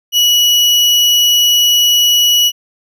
35% pulse tone, 2930 Hz, F#7, 18 cents flat, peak -6 dBFS, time 0.12-2.52 s, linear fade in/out 50 ms, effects none

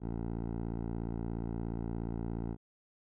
10% pulse tone with low-pass filter, 57 Hz, A#1, 38 cents flat, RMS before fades -37 dBFS, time 0-2.57 s, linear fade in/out 50 ms, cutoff 670 Hz, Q 0.66, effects none

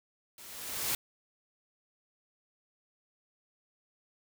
white noise with level ramp, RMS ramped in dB -51 to -30 dBFS, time 0.38-0.95 s, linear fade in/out 2 ms, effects none

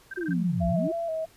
sine tone bursts, 1568 Hz, G6, in tune, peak -33 dBFS, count 5, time 0.11-0.334 s, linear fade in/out 5 ms, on 28 ms, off 21 ms
sine linear two-way sweep, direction down then up, 373.9 to 53.1 to 365.2 Hz, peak -28 dBFS, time 0.17-0.92 s, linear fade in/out 10 ms, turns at 0.67 s
sine tone with tremolo, 174.61 Hz, F3, in tune, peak -24 dBFS, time 0.28-0.88 s, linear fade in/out 10 ms, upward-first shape triangle, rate 3.2 Hz, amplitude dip 30%
sine tone with vibrato, 656 Hz, E5, 9 cents flat, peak -27 dBFS, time 0.6-1.26 s, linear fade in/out 20 ms, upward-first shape square, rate 3.1 Hz, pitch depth 44 cents each way
effects pink hiss -57 dBFS RMS until 1.36 s + resampled to 32000 Hz

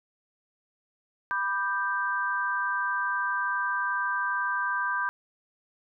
sine chord, G major, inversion first, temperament equal with one note detuned, 987.8 / 1190.4 / 1568 Hz, B5 / D6 / G6, 0 / +23 / 0 cents, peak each -31 / -32 / -28 dBFS, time 1.31-5.09 s, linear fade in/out 0 ms, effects none

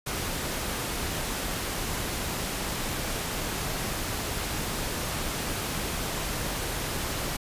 pink noise, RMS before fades -31 dBFS, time 0.06-7.37 s, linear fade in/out 10 ms, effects resampled to 32000 Hz

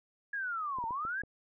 sine linear two-way sweep, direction down then up, 1685 to 887 to 1685 Hz, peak -33 dBFS, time 0.33-1.22 s, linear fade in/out 5 ms, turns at 0.87 s
clicks, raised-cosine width 2 ms, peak -34 dBFS, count 5, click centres 0.786 / 0.84 / 0.908 / 1.051 / 1.236 s
effects none

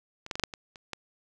clicks, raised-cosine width 0.2 ms, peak -24 / -14 / -17 / -12 / -8 / -22 / -29 / -17 dBFS, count 8, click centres 0.264 / 0.312 / 0.355 / 0.397 / 0.437 / 0.538 / 0.758 / 0.933 s, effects none

